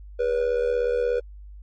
triangle tone with amplitude modulation, 486.3 Hz, B4, 27 cents flat, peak -15 dBFS, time 0.19-1.2 s, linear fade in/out 10 ms, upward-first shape sine, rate 76.8 Hz, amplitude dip 75%, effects added 50 Hz sine -39 dBFS peak until 1.62 s + MP3 32 kbps

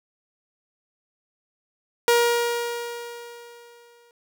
sawtooth tone with exponential decay, 474 Hz, A#4, 29 cents sharp, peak -11 dBFS, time 2.08-4.11 s, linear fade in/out 1 ms, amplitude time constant 440 ms, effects none

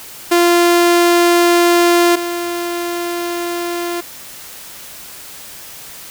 sawtooth tone pair in turn, 346.4 / 346.4 Hz, F4 / F4, -14 / -14 cents, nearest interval unison, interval 0 cents, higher neither, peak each -5 / -15 dBFS, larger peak first, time 0.31-2.16 / 2.16-4.01 s, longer neither, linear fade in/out 10 ms, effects white hiss -34 dBFS RMS until 6.1 s

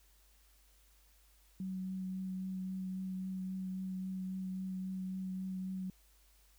sine tone with vibrato, 187.7 Hz, F#3, 25 cents sharp, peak -37 dBFS, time 1.6-5.9 s, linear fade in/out 2 ms, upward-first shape triangle, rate 3.7 Hz, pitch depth 13 cents each way, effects added 50 Hz sine -65 dBFS peak until 6.58 s + white hiss -69 dBFS RMS until 6.58 s

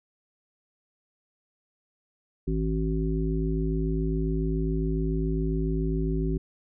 harmonic tone, 53.6 Hz, A1, 45 cents flat, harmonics 1 / 3 / 5 / 7, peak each -27 / -29 / -32 / -32 dBFS, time 2.47-6.38 s, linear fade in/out 10 ms, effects none

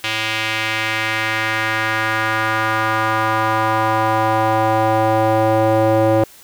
square tone with band-pass filter sweep, 110 Hz, A2, in tune, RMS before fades -17 dBFS, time 0.04-6.24 s, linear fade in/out 0 ms, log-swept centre 2800 to 530 Hz, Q 1.9, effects white hiss -44 dBFS RMS until 6.43 s

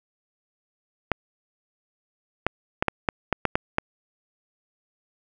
clicks, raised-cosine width 0.5 ms, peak -5 dBFS, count 9, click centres 1.117 / 2.466 / 2.825 / 2.883 / 3.088 / 3.327 / 3.453 / 3.555 / 3.784 s, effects none

